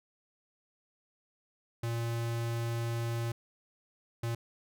square tone bursts at uneven times, 116.54 Hz, A#2, in tune, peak -32 dBFS, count 2, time 1.83-3.32 / 4.23-4.35 s, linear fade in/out 5 ms, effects none

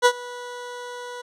20% pulse tone with ADSR envelope, 489.6 Hz, B4, 15 cents flat, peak -6 dBFS, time 0.02-1.22 s, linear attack 36 ms, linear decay 64 ms, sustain -22 dB, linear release 13 ms, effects low-pass 8000 Hz 12 dB/octave

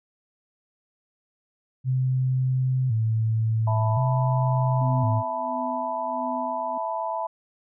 sine tone with vibrato, 120 Hz, B2, 49 cents flat, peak -20 dBFS, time 1.84-5.23 s, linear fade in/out 50 ms, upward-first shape square, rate 0.47 Hz, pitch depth 130 cents each way
sine chord, E suspended fourth, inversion none, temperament equal, 659.3 / 880 / 987.8 Hz, E5 / A5 / B5, 0 / 0 / 0 cents, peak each -30 dBFS, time 3.67-7.27 s, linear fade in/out 5 ms
sine tone with tremolo, 252.4 Hz, B3, 38 cents sharp, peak -30 dBFS, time 4.81-6.78 s, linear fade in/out 5 ms, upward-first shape sine, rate 1.5 Hz, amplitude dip 75%
effects none

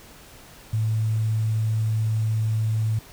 sine tone with quantisation, 110 Hz, A2, in tune, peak -20 dBFS, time 0.73-2.99 s, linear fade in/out 5 ms, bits 8, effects pink hiss -47 dBFS RMS until 3.12 s

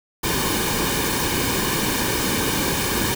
pink noise with comb filter, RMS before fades -22 dBFS, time 0.23-3.15 s, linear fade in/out 10 ms, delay 1.5 ms, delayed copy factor -0.65, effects none

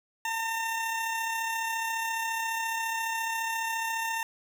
20% pulse tone with amplitude modulation, 906 Hz, A#5, 50 cents flat, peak -23 dBFS, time 0.25-4.23 s, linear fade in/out 2 ms, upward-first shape sine, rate 34.5 Hz, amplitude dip 30%, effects none

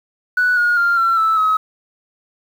sine tone with pitch steps, 1480 / 1437 / 1395.3 / 1354.8 / 1315.5 / 1277.3 Hz, F#6 / F6 / F6 / E6 / E6 / D#6, 0 / +49 / -2 / +47 / -4 / +45 cents, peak -11 dBFS, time 0.37-1.57 s, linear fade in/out 5 ms, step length 200 ms, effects tanh soft clip ceiling -9 dBFS + 7-bit

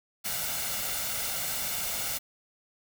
white noise with comb filter, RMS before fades -32 dBFS, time 0.24-2.19 s, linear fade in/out 20 ms, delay 1.4 ms, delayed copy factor +0.55, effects none

